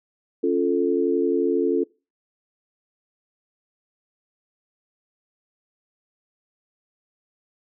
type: chord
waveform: sine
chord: Db augmented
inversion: none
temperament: equal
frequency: 277.2 / 349.2 / 440 Hz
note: Db4 / F4 / A4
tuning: 0 / 0 / 0 cents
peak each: -24 / -22 / -22 dBFS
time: 0.43-1.84 s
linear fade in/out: 10 ms
effects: noise-tail reverb RT60 0.3 s tail -23 dB re dry